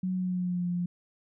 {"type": "tone with pitch glide", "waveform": "sine", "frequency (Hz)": [185, 176.14], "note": ["F#3", "F3"], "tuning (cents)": [0, 15], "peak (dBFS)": -27, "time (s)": [0.03, 0.86], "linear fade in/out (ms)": 5, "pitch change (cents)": -85, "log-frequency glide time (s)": [0.13, 0.67], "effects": []}